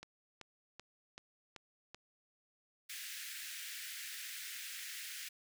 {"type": "click train", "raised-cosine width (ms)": 0.2, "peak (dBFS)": -31, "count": 6, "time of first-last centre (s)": [0.03, 1.946], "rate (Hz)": 2.61}
{"type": "high-pass noise", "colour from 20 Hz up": "pink", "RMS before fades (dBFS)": -46, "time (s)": [2.89, 5.29], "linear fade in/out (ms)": 10, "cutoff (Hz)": 1600, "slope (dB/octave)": 48}
{"effects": []}